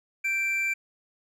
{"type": "tone pair together", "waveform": "triangle", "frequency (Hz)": [1567, 2348], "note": ["G6", "D7"], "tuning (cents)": [-1, -1], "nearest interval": "perfect fifth", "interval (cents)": 700, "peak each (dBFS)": [-35, -23], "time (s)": [0.24, 0.74], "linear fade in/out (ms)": 10, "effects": []}